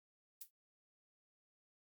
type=noise with exponential decay; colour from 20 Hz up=violet; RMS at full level=-43 dBFS; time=0.41-0.51 s; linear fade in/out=5 ms; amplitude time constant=20 ms; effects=noise-tail reverb RT60 0.1 s tail -26 dB re dry + MP3 96 kbps